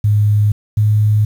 sine tone pair in turn, 104.6 / 106.18 Hz, G#2 / G#2, +13 / +39 cents, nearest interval unison, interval 26 cents, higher second, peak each -9 dBFS, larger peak neither, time 0.04-0.52 / 0.77-1.25 s, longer neither, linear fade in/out 5 ms, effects 7-bit

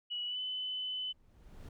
sine tone with pitch glide, 2932 to 3018 Hz, F#7 to F#7, -16 to +34 cents, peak -35 dBFS, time 0.1-1.13 s, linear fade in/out 20 ms, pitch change +50 cents, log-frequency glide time 0.26-0.4 s
brown noise with exponential growth, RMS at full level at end -45 dBFS, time 0.77-1.69 s, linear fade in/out 5 ms, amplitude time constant 200 ms
effects none

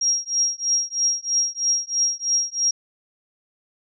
sine tone with tremolo, 5620 Hz, F8, 10 cents sharp, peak -15 dBFS, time 0.01-2.71 s, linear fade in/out 5 ms, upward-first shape triangle, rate 3.1 Hz, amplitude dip 100%, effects none

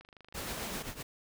click train, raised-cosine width 0.3 ms, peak -37 dBFS, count 15, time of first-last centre 0.01-0.561 s, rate 25.4 Hz
pink noise with tremolo, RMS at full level -39 dBFS, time 0.34-1.03 s, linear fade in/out 10 ms, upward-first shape triangle, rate 7.8 Hz, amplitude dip 85%
pink high-pass noise, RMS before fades -41 dBFS, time 0.37-0.83 s, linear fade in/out 10 ms, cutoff 140 Hz, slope 24 dB/octave
effects none

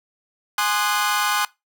sawtooth chord, Ab dominant seventh, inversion none, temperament equal with one note detuned, 830.6 / 1046.5 / 1226 / 1480 Hz, Ab5 / C6 / Eb6 / Gb6, 0 / 0 / -26 / 0 cents, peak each -21 dBFS, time 0.58-1.45 s, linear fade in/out 2 ms, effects noise-tail reverb RT60 0.2 s tail -20 dB re dry

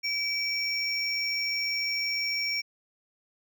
triangle tone pair together, 2303 / 5514 Hz, D7 / F8, -34 / -23 cents, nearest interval octave + minor third, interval 1511 cents, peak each -28 / -29 dBFS, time 0.03-2.62 s, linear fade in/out 20 ms, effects none

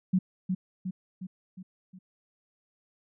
sine tone with echo, 185.4 Hz, F#3, 4 cents sharp, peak -20 dBFS, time 0.13-0.19 s, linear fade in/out 10 ms, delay 360 ms, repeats 5, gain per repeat -5 dB, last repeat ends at 1.99 s, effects none

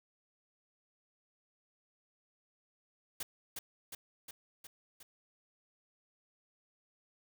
white noise with echo, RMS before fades -39 dBFS, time 3.2-3.23 s, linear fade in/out 5 ms, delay 360 ms, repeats 5, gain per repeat -3 dB, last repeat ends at 5.03 s, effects none

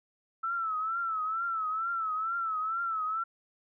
sine tone with vibrato, 1318.5 Hz, E6, in tune, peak -29 dBFS, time 0.43-3.24 s, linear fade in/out 10 ms, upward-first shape triangle, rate 2.2 Hz, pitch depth 99 cents each way, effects none

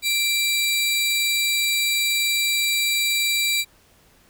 sawtooth tone pair together, 2349 / 3908 Hz, D7 / B7, 0 / -19 cents, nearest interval major sixth, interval 881 cents, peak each -18 / -20 dBFS, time 0.02-3.65 s, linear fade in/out 50 ms, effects pink hiss -56 dBFS RMS until 4.29 s

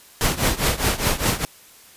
pink noise with tremolo, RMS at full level -17 dBFS, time 0.21-1.45 s, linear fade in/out 0 ms, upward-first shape triangle, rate 4.9 Hz, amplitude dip 90%, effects white hiss -48 dBFS RMS until 1.96 s + resampled to 32000 Hz

